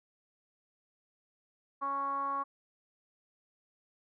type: tone with low-pass filter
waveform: 10% pulse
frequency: 277.2 Hz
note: C#4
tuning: in tune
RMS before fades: -34 dBFS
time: 1.81-2.44 s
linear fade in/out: 20 ms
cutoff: 1100 Hz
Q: 9.5
effects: none